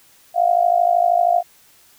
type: tone with amplitude modulation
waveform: sine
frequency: 698.5 Hz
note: F5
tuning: in tune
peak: -9 dBFS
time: 0.34-1.43 s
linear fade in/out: 50 ms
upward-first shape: sine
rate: 52.9 Hz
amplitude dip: 85%
effects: white hiss -52 dBFS RMS until 1.98 s